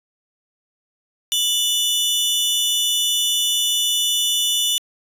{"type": "tone pair together", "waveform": "sawtooth", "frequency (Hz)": [2956, 3515], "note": ["F#7", "A7"], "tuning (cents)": [-2, -2], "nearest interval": "minor third", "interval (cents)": 300, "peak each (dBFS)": -17, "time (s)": [1.32, 4.78], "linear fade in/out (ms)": 0, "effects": ["resampled to 32000 Hz"]}